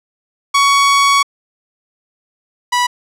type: tone pair in turn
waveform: sawtooth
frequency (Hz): 1120 / 980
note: C#6 / B5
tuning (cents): +18 / -14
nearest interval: major second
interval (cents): 232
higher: first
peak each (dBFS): -5 / -8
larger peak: first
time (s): 0.54-1.23 / 2.72-2.87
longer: first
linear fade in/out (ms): 10
effects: low-pass 9000 Hz 12 dB/octave

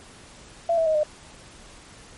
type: tone with pitch steps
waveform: sine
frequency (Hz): 675 / 651.3 / 628.3 / 606.2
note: E5 / E5 / D#5 / D#5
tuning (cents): +41 / -21 / +17 / -45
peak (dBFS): -18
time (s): 0.69-1.034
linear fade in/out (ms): 5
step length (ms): 86
effects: pink hiss -47 dBFS RMS until 2.17 s + MP3 48 kbps

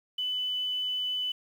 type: tone with quantisation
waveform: sine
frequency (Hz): 2998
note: F#7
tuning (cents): +22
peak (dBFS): -28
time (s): 0.18-1.32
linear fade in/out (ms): 5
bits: 9
effects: none

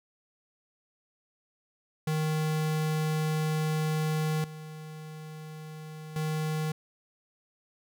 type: tone with level steps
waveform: square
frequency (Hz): 155.56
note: D#3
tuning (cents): 0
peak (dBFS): -27 / -41 / -29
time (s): 2.07-6.72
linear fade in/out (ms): 5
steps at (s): 4.44 / 6.16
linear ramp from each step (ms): 2
effects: none

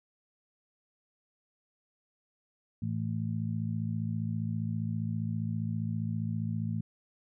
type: harmonic tone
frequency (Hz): 55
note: A1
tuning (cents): 0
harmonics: 2 / 3 / 4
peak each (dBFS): -33 / -35 / -36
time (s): 2.82-6.81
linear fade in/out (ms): 5
effects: none

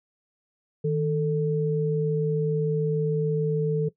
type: tone pair together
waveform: sine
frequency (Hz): 156.3 / 442.1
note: D#3 / A4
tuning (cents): +8 / +8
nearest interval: octave + tritone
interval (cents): 1800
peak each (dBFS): -24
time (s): 0.84-3.89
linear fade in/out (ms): 10
effects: noise-tail reverb RT60 0.1 s tail -18 dB re dry

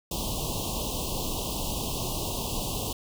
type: band-stop noise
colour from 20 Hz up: pink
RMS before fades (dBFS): -31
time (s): 0.11-2.93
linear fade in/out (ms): 5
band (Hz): 1100 to 2700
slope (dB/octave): 96
effects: none

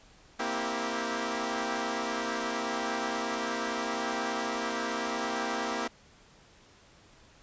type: chord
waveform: 10% pulse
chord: C dominant seventh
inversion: third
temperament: equal with one note detuned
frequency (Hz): 233.1 / 261.6 / 325.3 / 392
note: Bb3 / C4 / E4 / G4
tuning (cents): 0 / 0 / -23 / 0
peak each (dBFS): -26 / -29 / -28 / -29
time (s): 0.39-5.88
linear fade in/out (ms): 10
effects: pink hiss -58 dBFS RMS until 7.42 s + resampled to 16000 Hz

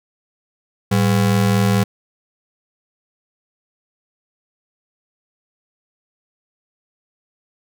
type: ring-modulated tone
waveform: square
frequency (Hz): 152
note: D#3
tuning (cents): -40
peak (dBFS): -11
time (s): 0.91-1.84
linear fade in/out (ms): 10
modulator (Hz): 42.2
effects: none

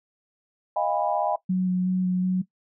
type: chord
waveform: sine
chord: F half-diminished seventh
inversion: third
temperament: equal with one note detuned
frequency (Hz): 622.3 / 698.5 / 814 / 987.8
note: Eb5 / F5 / Ab5 / Cb6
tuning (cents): 0 / 0 / -35 / 0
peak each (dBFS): -27 / -28 / -26 / -31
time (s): 0.76-1.36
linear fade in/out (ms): 5
type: tone with vibrato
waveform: sine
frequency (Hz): 183.6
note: F#3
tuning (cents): -13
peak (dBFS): -20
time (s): 1.49-2.42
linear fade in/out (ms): 10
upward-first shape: square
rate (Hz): 2.7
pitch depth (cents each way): 10
effects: noise-tail reverb RT60 0.1 s tail -17 dB re dry

